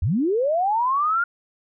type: linear sweep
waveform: sine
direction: up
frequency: 66 to 1428 Hz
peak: -18 dBFS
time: 0.02-1.24 s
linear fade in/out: 5 ms
effects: none